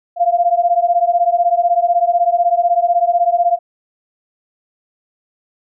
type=beating tone pair; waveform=sine; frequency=687 / 703 Hz; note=F5 / F5; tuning=-29 / +11 cents; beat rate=16 Hz; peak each=-14 dBFS; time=0.16-3.59 s; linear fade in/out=50 ms; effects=none